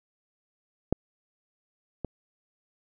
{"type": "clicks", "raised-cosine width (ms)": 2, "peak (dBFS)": [-9, -18], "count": 2, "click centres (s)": [0.926, 2.047], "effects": []}